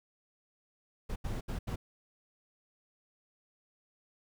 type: noise bursts at uneven times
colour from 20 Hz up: brown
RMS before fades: -36 dBFS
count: 4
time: 1.09-1.16 / 1.24-1.41 / 1.48-1.59 / 1.67-1.76 s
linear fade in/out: 10 ms
effects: none